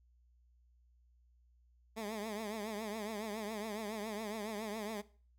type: tone with vibrato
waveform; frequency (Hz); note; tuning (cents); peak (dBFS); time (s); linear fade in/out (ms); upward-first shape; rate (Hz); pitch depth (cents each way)
15% pulse; 214.1; A3; -47; -33; 1.96-5.02; 20; triangle; 7.2; 120
effects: noise-tail reverb RT60 0.4 s tail -18 dB re dry + added 60 Hz sine -65 dBFS peak until 5.38 s